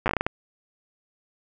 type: slowing click train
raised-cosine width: 0.5 ms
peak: -8 dBFS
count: 9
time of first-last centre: 0.06-0.265 s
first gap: 8 ms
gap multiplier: 1.32
effects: none